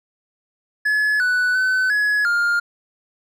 triangle tone with pitch steps, 1706 / 1486 / 1515 / 1686 / 1408 Hz, G#6 / F#6 / F#6 / G#6 / F6, +46 / +7 / +40 / +26 / +14 cents, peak -14 dBFS, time 0.85-2.6 s, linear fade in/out 10 ms, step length 350 ms, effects none

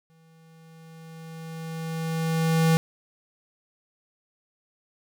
square tone with exponential growth, 162.4 Hz, E3, 26 cents flat, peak -17 dBFS, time 0.1-2.77 s, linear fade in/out 0 ms, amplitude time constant 580 ms, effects none

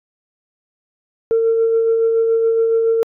sine tone with tremolo, 454.2 Hz, A#4, 45 cents flat, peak -10 dBFS, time 1.31-3.03 s, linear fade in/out 0 ms, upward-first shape sine, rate 7.1 Hz, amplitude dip 30%, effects tanh soft clip ceiling -8 dBFS

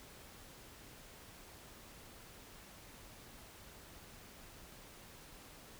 silence, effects pink hiss -56 dBFS RMS until 5.79 s

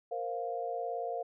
sine chord, Bb suspended second, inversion none, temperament just, 466.2 / 524.4 / 699.2 Hz, Bb4 / C5 / F5, 0 / +4 / +2 cents, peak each -38 / -40 / -36 dBFS, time 0.11-1.23 s, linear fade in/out 10 ms, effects none

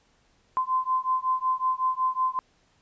sine beating tone pair, 1030 / 1035.4 Hz, C6 / C6, -28 / -18 cents, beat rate 5.4 Hz, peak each -26 dBFS, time 0.57-2.39 s, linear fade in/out 0 ms, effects pink hiss -65 dBFS RMS until 2.81 s + resampled to 16000 Hz

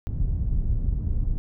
pink low-pass noise, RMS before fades -24 dBFS, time 0.07-1.38 s, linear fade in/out 0 ms, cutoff 100 Hz, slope 12 dB/octave, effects none

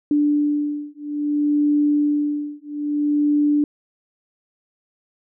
sine beating tone pair, 293.7 / 294.3 Hz, D4 / D4, 0 / +4 cents, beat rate 0.6 Hz, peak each -20 dBFS, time 0.11-3.64 s, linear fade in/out 2 ms, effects none

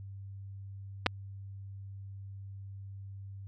clicks, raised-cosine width 0.3 ms, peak -10 dBFS, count 2, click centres 1.062 / 1.066 s, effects added 98 Hz sine -42 dBFS peak until 3.47 s

